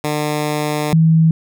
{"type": "tone pair in turn", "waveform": ["10% pulse", "sine"], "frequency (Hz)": [150, 161.42], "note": ["D3", "E3"], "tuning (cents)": [37, -36], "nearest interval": "minor second", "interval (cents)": 127, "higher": "second", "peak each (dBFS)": [-9, -8], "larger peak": "second", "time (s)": [[0.04, 0.93], [0.93, 1.31]], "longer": "first", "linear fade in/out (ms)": 2, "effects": []}